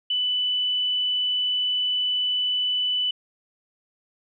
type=tone; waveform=sine; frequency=2987 Hz; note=F#7; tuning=16 cents sharp; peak=-21 dBFS; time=0.1-3.11 s; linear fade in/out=5 ms; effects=none